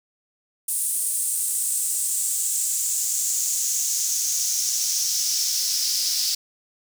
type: noise with high-pass filter sweep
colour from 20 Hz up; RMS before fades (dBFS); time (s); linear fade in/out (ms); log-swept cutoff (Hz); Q
pink; -24; 0.68-6.35; 5; 9400 to 5000; 3.9
effects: none